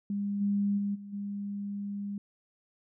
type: tone with level steps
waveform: sine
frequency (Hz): 201.9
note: G#3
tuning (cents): -49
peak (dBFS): -29 / -25 / -28 / -41 / -33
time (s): 0.1-2.18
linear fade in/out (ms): 2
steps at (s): 0.4 / 0.77 / 0.94 / 1.12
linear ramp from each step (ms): 20
effects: none